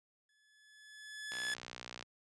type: tone with exponential growth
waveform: sawtooth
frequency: 1716 Hz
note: A6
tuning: 44 cents flat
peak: -30 dBFS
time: 0.29-1.54 s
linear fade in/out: 2 ms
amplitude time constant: 270 ms
type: click train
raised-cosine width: 0.2 ms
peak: -27 dBFS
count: 44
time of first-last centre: 1.32-2.026 s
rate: 60.9 Hz
effects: high-pass 100 Hz 12 dB/octave + resampled to 22050 Hz